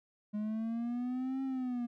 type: linear two-way sweep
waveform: triangle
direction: up then down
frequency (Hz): 207.5 to 268.6 to 236.7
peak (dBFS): -31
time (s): 0.33-1.87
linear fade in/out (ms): 20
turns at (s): 1.43
effects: none